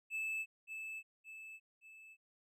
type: tone with echo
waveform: triangle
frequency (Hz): 2622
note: E7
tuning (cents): -10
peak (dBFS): -35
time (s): 0.1-0.46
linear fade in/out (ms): 50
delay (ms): 570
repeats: 3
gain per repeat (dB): -6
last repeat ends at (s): 2.17
effects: none